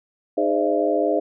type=tone cluster; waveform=sine; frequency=307.6 / 412 / 521 / 608 / 674 Hz; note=D#4 / G#4 / C5 / D#5 / E5; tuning=-20 / -14 / -7 / -40 / +38 cents; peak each=-24 dBFS; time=0.37-1.2 s; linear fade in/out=10 ms; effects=none